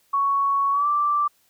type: tone with pitch glide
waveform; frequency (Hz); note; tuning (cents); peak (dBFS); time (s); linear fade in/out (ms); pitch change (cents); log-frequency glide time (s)
sine; 1113 to 1172.4; C#6 to D6; +7 to -3; -18; 0.13-1.28; 10; +90; 0.72-0.87
effects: white hiss -63 dBFS RMS until 1.49 s